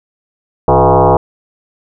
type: tone with frequency modulation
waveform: sine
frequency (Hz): 164.6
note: E3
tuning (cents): -2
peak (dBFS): -5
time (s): 0.68-1.17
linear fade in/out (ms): 2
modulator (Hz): 132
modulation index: 6.5
effects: none